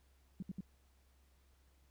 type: tone bursts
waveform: sine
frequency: 187.1 Hz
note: F#3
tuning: 20 cents sharp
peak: -39 dBFS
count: 3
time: 0.4-0.607 s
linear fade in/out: 2 ms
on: 25 ms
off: 66 ms
effects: added 66 Hz sine -67 dBFS peak until 1.9 s + pink hiss -75 dBFS RMS until 1.9 s